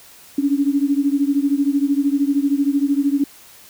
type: beating tone pair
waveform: sine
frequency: 277.2 / 290.2 Hz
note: C#4 / D4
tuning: 0 / -21 cents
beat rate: 13 Hz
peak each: -17 / -19 dBFS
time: 0.38-3.24 s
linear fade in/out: 5 ms
effects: white hiss -45 dBFS RMS until 3.69 s